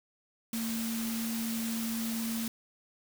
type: tone in noise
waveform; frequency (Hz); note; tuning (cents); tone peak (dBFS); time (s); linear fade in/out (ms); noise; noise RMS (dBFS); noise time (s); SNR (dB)
sine; 227.3; A#3; -43; -32; 0.53-2.48; 2; white; -39; 0.53-2.48; +4
effects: none